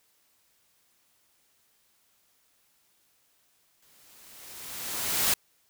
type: noise with exponential growth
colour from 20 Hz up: white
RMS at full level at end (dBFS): -23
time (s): 3.82-5.34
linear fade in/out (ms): 5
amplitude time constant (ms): 330
effects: white hiss -68 dBFS RMS until 5.69 s